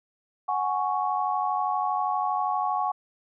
sine chord, F# suspended second, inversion none, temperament just, 740 / 832.5 / 1110 Hz, F#5 / G#5 / C#6, 0 / +4 / +2 cents, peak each -28 dBFS, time 0.48-2.92 s, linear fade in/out 10 ms, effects none

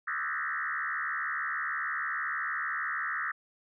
sine tone with frequency modulation, 1568 Hz, G6, in tune, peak -30 dBFS, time 0.07-3.32 s, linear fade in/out 10 ms, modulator 73.2 Hz, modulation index 4.8, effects none

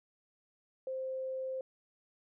sine tone, 523.3 Hz, C5, in tune, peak -35 dBFS, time 0.87-1.61 s, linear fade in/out 2 ms, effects none

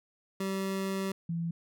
25% pulse / sine tone pair in turn, 193 / 167.71 Hz, G3 / E3, -27 / +30 cents, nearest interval major second, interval 243 cents, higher first, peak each -27 / -30 dBFS, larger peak first, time 0.4-1.12 / 1.29-1.51 s, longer first, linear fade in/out 5 ms, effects none

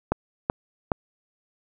clicks, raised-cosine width 1 ms, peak -7 dBFS, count 3, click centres 0.12 / 0.499 / 0.918 s, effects none

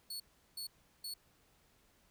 sawtooth tone bursts, 4404 Hz, C#8, 12 cents flat, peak -38 dBFS, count 3, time 0.1-1.14 s, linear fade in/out 5 ms, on 100 ms, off 370 ms, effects pink hiss -70 dBFS RMS until 2.1 s

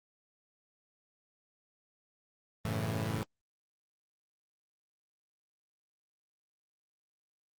sawtooth chord, F# minor seventh, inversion none, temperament equal with one note detuned, 94.01 / 110 / 138.59 / 164.81 Hz, F#2 / A2 / C#3 / E3, +28 / 0 / 0 / 0 cents, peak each -36 / -30 / -36 / -34 dBFS, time 2.65-3.23 s, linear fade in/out 0 ms, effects Opus 24 kbps

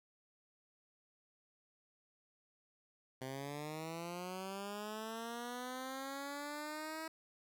10% pulse linear sweep, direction up, 128.9 to 322.2 Hz, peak -34 dBFS, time 3.21-7.08 s, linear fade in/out 5 ms, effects none

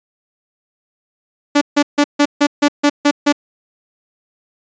sawtooth tone bursts, 290 Hz, D4, 22 cents flat, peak -5 dBFS, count 9, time 1.55-3.326 s, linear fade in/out 10 ms, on 64 ms, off 150 ms, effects resampled to 16000 Hz

